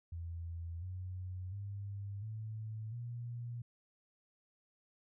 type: tone with pitch steps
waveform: sine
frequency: 84.3 / 91.93 / 100.25 / 109.32 / 119.22 Hz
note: E2 / F#2 / G2 / A2 / A#2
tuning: +39 / -11 / +39 / -11 / +39 cents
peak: -40 dBFS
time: 0.12-3.62 s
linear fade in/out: 5 ms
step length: 700 ms
effects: none